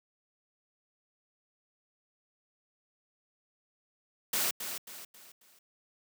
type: noise with echo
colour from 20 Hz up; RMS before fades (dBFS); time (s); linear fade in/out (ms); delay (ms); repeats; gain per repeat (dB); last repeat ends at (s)
white; -30; 4.33-4.51; 5; 270; 4; -8; 5.59
effects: high-pass 200 Hz 12 dB/octave

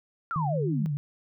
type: exponential sweep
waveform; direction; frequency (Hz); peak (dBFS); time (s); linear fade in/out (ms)
sine; down; 1417 to 179.3; -28; 0.31-0.86; 0
type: tone with vibrato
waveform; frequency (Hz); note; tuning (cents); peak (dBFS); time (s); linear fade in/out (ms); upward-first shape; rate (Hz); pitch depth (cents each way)
sine; 151.2; D#3; -49; -26; 0.36-0.97; 0; sine; 6.5; 100
effects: none

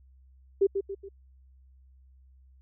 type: tone with echo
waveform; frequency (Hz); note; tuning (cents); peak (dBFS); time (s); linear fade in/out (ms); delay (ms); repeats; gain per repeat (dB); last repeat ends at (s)
sine; 393.5; G4; +7; -18; 0.61-0.67; 10; 140; 3; -7; 1.09
effects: added 65 Hz sine -54 dBFS peak until 2.61 s

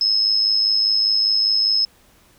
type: tone with amplitude modulation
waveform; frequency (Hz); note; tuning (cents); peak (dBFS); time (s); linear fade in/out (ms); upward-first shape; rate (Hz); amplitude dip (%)
sine; 5180; E8; -31; -12; 0.01-1.85; 2; sine; 105; 60
effects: pink hiss -54 dBFS RMS until 2.38 s

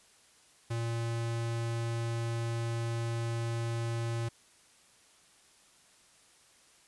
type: tone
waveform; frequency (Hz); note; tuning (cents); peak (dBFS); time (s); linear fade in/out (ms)
square; 116.1; A#2; -7; -32; 0.7-4.29; 10
effects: white hiss -62 dBFS RMS until 6.87 s + resampled to 24000 Hz

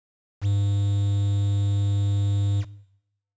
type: tone with quantisation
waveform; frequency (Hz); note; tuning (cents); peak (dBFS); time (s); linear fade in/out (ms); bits
triangle; 100.6; G2; +45; -17; 0.41-2.65; 50; 7
effects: noise-tail reverb RT60 0.8 s tail -19 dB re dry + resampled to 16000 Hz

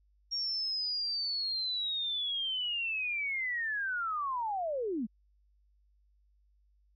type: linear sweep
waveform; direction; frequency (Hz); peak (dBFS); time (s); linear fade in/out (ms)
sine; down; 5588 to 196; -31; 0.31-5.07; 20
effects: added 50 Hz sine -65 dBFS peak until 6.95 s

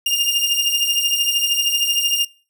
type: beating tone pair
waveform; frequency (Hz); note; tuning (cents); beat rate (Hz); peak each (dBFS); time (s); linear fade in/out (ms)
sawtooth; 2806 / 2819; F7 / F7; +8 / +16; 13; -16; 0.06-2.25; 5
effects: noise-tail reverb RT60 0.4 s tail -22 dB re dry

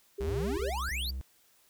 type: tone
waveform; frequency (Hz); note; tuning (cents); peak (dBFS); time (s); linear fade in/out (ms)
sine; 400.5; G4; +37; -33; 0.18-0.7; 10
type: exponential sweep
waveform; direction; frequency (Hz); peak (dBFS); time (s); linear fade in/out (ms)
square; up; 56.6 to 4900; -34; 0.2-1.11; 10
type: tone bursts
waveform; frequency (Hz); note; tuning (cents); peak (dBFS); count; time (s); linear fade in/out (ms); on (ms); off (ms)
triangle; 65.41; C2; 0; -32; 3; 0.27-1.212; 0; 300; 21
effects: white hiss -65 dBFS RMS until 1.69 s

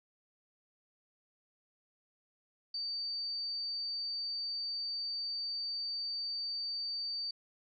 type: tone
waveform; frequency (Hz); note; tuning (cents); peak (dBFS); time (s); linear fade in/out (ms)
sine; 4608; D8; -34; -35; 2.74-7.31; 5
effects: none

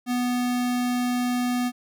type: tone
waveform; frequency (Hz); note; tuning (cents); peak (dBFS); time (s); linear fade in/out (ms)
square; 246.5; B3; -3; -23; 0.06-1.72; 50
effects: none

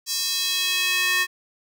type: tone with high-pass filter sweep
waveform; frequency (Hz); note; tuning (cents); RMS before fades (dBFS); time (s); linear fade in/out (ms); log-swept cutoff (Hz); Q
square; 365.3; F#4; -22; -23; 0.06-1.27; 50; 5300 to 1800; 2
effects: none

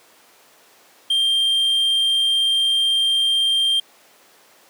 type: tone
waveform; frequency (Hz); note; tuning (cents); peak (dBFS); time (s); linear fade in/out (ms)
triangle; 3179; G7; +24; -14; 1.1-3.8; 5
effects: pink hiss -51 dBFS RMS until 4.69 s + high-pass 400 Hz 12 dB/octave

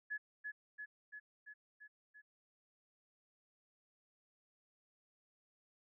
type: tone with echo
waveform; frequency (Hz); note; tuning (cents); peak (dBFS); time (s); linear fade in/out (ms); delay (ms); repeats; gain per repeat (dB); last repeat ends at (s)
sine; 1700; G#6; +40; -38; 0.1-0.18; 20; 340; 6; -3; 2.22
effects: none

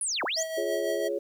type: linear two-way sweep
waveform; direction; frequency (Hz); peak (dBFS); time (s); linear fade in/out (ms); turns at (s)
sine; down then up; 10490 to 261.6 to 7210; -27; 0.01-0.43; 2; 0.24
type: tone with tremolo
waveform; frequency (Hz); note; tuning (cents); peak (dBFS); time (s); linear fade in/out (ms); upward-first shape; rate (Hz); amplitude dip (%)
square; 644; E5; -41; -29; 0.36-1.09; 20; triangle; 6; 55
type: chord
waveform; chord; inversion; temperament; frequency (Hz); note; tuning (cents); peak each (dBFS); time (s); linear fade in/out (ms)
sine; Db major; first; just; 346.5 / 415.8 / 554.4; F4 / Ab4 / Db5; -14 / +2 / 0; -33 / -31 / -31; 0.57-1.19; 10
effects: 10-bit

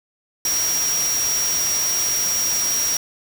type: tone in noise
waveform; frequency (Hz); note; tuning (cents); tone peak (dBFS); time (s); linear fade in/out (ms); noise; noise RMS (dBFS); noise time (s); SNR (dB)
sine; 5670; F8; +25; -19; 0.45-2.97; 2; white; -26; 0.45-2.97; +4
effects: none

